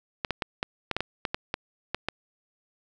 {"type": "clicks", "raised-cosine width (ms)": 0.3, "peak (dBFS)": -11, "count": 12, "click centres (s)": [0.248, 0.307, 0.422, 0.629, 0.913, 0.966, 1.006, 1.252, 1.345, 1.541, 1.946, 2.086], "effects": []}